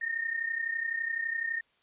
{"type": "tone pair together", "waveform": "sine", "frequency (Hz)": [1827.1, 1859], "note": ["A#6", "A#6"], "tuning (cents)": [-35, -5], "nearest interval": "unison", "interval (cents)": 30, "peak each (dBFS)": [-31, -35], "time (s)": [0.01, 1.61], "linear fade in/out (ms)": 10, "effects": ["white hiss -69 dBFS RMS until 1.82 s", "resampled to 8000 Hz"]}